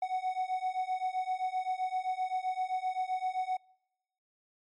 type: beating tone pair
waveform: triangle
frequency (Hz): 740 / 747.7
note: F#5 / F#5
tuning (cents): 0 / +18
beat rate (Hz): 7.7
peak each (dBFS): -32 / -31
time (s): 0.02-3.57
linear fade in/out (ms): 5
effects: noise-tail reverb RT60 0.9 s tail -26 dB re dry + MP3 48 kbps